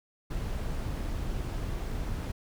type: noise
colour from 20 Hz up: brown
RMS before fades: -33 dBFS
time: 0.3-2.32 s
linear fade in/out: 10 ms
effects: none

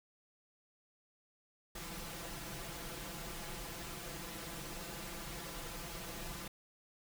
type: noise with comb filter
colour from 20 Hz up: pink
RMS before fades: -45 dBFS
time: 1.75-6.48 s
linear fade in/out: 5 ms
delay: 5.9 ms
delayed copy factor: +0.9
effects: none

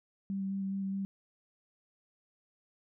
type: tone with vibrato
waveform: sine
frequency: 194.6 Hz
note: G3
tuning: 12 cents flat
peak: -32 dBFS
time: 0.3-1.05 s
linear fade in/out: 0 ms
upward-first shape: square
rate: 4.8 Hz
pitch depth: 10 cents each way
effects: none

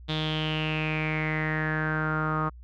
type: tone with low-pass filter sweep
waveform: sawtooth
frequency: 155.56 Hz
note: D#3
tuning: in tune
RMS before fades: -28 dBFS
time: 0.08-2.5 s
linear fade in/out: 20 ms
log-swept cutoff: 3600 to 1200 Hz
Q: 7.9
effects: added 60 Hz sine -43 dBFS peak until 2.63 s

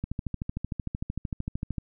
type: click train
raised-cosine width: 5 ms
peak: -18 dBFS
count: 24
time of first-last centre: 0.04-1.782 s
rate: 13.2 Hz
effects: none

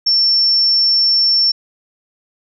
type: tone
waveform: sine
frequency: 5420 Hz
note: E8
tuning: 47 cents sharp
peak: -10 dBFS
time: 0.06-1.52 s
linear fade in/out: 10 ms
effects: none

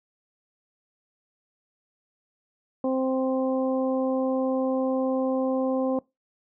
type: harmonic tone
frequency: 261.6 Hz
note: C4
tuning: in tune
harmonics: 1 / 2 / 3 / 4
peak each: -25 / -26 / -35 / -38 dBFS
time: 2.84-5.99 s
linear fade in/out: 2 ms
effects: noise-tail reverb RT60 0.2 s tail -22 dB re dry

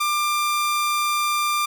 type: tone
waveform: sawtooth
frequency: 1191 Hz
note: D6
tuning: 24 cents sharp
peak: -16 dBFS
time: 0-1.66 s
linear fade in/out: 10 ms
effects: none

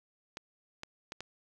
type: clicks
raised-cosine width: 0.2 ms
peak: -23 dBFS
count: 4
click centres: 0.371 / 0.834 / 1.121 / 1.206 s
effects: none

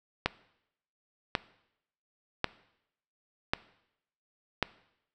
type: click train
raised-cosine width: 0.3 ms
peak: -9 dBFS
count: 5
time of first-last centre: 0.26-4.627 s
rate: 0.916 Hz
effects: noise-tail reverb RT60 0.8 s tail -19 dB re dry

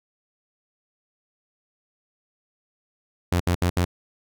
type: tone bursts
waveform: sawtooth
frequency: 88.1 Hz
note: F2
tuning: 16 cents sharp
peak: -15 dBFS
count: 4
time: 3.32-3.849 s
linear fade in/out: 5 ms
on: 82 ms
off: 67 ms
effects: none

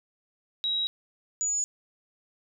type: tone pair in turn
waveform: sine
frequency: 3843 / 6899 Hz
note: B7 / A8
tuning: -48 / -35 cents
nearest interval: minor seventh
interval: 1013 cents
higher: second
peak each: -25 dBFS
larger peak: neither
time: 0.64-0.87 / 1.41-1.64 s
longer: neither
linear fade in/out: 0 ms
effects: none

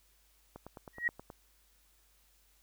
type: click train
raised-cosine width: 1 ms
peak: -32 dBFS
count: 8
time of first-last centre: 0.56-1.302 s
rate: 9.44 Hz
type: tone with exponential growth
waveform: sine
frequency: 1900 Hz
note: A#6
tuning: 33 cents sharp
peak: -24 dBFS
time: 0.93-1.08 s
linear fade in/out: 5 ms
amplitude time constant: 32 ms
effects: added 50 Hz sine -69 dBFS peak until 2.62 s + white hiss -69 dBFS RMS until 2.62 s

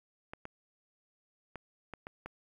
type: clicks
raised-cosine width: 0.5 ms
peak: -27 dBFS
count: 6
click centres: 0.335 / 0.454 / 1.557 / 1.937 / 2.069 / 2.26 s
effects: 10-bit

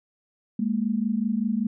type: tone pair together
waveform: sine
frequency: 206.2 / 231.4 Hz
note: G#3 / A#3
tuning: -12 / -13 cents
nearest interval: major second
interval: 199 cents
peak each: -25 / -25 dBFS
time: 0.59-1.67 s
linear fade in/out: 5 ms
effects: none

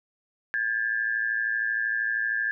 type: tone pair together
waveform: sine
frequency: 1615 / 1727.9 Hz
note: G#6 / A6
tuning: -49 / -32 cents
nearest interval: minor second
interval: 117 cents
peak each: -27 dBFS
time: 0.54-2.51 s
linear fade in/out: 0 ms
effects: none

